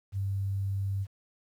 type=tone; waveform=sine; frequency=98 Hz; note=G2; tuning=in tune; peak=-28 dBFS; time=0.12-1.07 s; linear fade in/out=50 ms; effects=10-bit